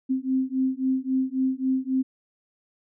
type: beating tone pair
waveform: sine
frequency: 260 / 263.7 Hz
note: C4 / C4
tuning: -11 / +14 cents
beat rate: 3.7 Hz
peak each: -25 dBFS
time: 0.09-2.03 s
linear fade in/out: 20 ms
effects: none